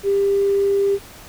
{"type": "tone with tanh clipping", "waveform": "triangle", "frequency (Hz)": 397.6, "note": "G4", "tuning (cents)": 25, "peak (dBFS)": -14, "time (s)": [0.03, 0.99], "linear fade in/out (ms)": 50, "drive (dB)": 2, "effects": ["pink hiss -41 dBFS RMS until 1.28 s"]}